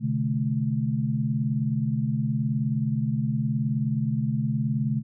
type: tone cluster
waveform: sine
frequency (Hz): 127.5 / 146.6 / 216.4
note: C3 / D3 / A3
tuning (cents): -44 / -3 / -29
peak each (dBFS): -27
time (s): 0-5.03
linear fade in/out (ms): 50
effects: none